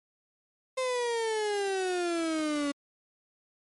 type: exponential sweep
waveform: 35% pulse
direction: down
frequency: 523.3 to 281.4 Hz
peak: -26 dBFS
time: 0.77-2.72 s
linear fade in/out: 10 ms
effects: MP3 48 kbps